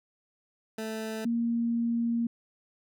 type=tone pair in turn; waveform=20% pulse / sine; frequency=220 / 233.5 Hz; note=A3 / A#3; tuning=0 / +3 cents; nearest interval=minor second; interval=103 cents; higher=second; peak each=-28 / -25 dBFS; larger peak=second; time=0.78-1.25 / 1.25-2.27 s; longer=second; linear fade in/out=5 ms; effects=none